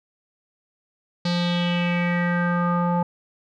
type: tone with low-pass filter sweep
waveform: square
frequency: 174.61 Hz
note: F3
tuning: in tune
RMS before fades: -22 dBFS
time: 1.25-3.03 s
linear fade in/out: 5 ms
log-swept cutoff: 4500 to 930 Hz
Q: 4.5
effects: none